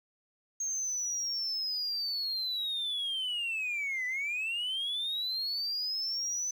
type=linear two-way sweep; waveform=sine; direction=down then up; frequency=6460 to 1975.5 to 6080 Hz; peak=-29 dBFS; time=0.6-6.51 s; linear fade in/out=5 ms; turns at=4.06 s; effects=tanh soft clip ceiling -29 dBFS + 10-bit